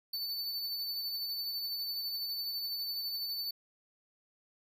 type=tone with tremolo; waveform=square; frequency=4507 Hz; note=C#8; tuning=28 cents sharp; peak=-34 dBFS; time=0.13-3.51 s; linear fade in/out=5 ms; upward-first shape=sine; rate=12 Hz; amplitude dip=30%; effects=none